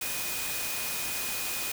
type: tone in noise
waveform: sine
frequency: 2482 Hz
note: D#7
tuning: 5 cents flat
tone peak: -39 dBFS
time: 0.01-1.72 s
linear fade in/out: 5 ms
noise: white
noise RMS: -33 dBFS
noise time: 0.01-1.72 s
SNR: -9 dB
effects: none